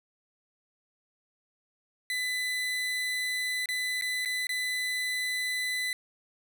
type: tone with dropouts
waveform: 30% pulse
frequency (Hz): 2002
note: B6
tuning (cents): +23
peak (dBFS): -26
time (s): 2.1-5.93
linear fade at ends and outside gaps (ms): 1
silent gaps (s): 3.658-3.688 / 4.012-4.021 / 4.25-4.257 / 4.469-4.492
effects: none